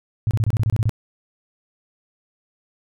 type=tone bursts; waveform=sine; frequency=109.3 Hz; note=A2; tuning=11 cents flat; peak=-15 dBFS; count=10; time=0.27-0.894 s; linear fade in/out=0 ms; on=39 ms; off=26 ms; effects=none